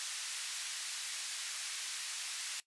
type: band-pass noise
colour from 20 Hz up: white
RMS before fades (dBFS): -41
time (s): 0-2.6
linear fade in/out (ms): 0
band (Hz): 1700 to 8400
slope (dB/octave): 12
effects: noise-tail reverb RT60 0.1 s tail -18 dB re dry + resampled to 24000 Hz